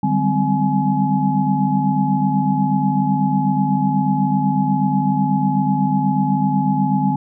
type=tone cluster; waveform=sine; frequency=150.6 / 193 / 201.1 / 259.6 / 846 Hz; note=D3 / G3 / G3 / C4 / G#5; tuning=+44 / -27 / +44 / -13 / +32 cents; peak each=-21 dBFS; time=0.03-7.16 s; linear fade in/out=5 ms; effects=none